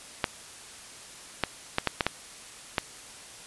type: clicks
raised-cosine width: 0.3 ms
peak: -7 dBFS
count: 7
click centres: 0.242 / 1.437 / 1.784 / 1.873 / 2.008 / 2.066 / 2.782 s
effects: white hiss -46 dBFS RMS until 3.46 s + resampled to 24000 Hz